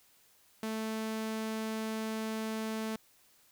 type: tone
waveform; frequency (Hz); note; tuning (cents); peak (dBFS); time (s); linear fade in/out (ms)
sawtooth; 220; A3; 0; -30; 0.63-2.96; 2
effects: white hiss -65 dBFS RMS until 3.51 s